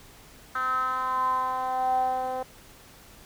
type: tone with band-pass filter sweep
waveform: 10% pulse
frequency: 257.4 Hz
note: C4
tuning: 28 cents flat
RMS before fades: -27 dBFS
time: 0.55-2.43 s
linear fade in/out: 5 ms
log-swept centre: 1400 to 630 Hz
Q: 8.1
effects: pink hiss -51 dBFS RMS until 3.25 s